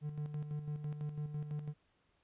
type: tone with tremolo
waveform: triangle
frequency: 149.2 Hz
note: D3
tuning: 28 cents sharp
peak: -34 dBFS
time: 0.01-1.74 s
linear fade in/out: 50 ms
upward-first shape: square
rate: 6 Hz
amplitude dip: 55%
effects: pink hiss -75 dBFS RMS until 2.23 s + resampled to 8000 Hz